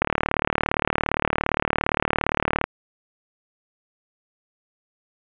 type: click train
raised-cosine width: 0.5 ms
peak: -4 dBFS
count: 99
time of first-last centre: 0.02-2.64 s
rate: 37.4 Hz
effects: resampled to 8000 Hz + 7-bit